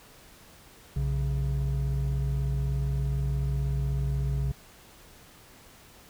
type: tone pair together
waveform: triangle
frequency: 61.2 / 137.26 Hz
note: B1 / C#3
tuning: -15 / -17 cents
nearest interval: octave + major second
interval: 1398 cents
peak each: -26 dBFS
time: 0.96-4.52 s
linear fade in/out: 5 ms
effects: pink hiss -53 dBFS RMS until 6.09 s